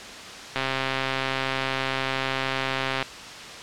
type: click train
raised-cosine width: 0.3 ms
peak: -9 dBFS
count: 329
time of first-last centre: 0.56-3.026 s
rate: 133 Hz
effects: white hiss -38 dBFS RMS until 3.62 s + low-pass 5000 Hz 12 dB/octave